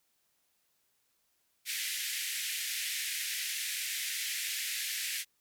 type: band-pass noise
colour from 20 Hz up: pink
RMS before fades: -36 dBFS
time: 1.65-5.25 s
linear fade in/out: 50 ms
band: 1800 to 15000 Hz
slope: 48 dB/octave
effects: white hiss -75 dBFS RMS until 5.4 s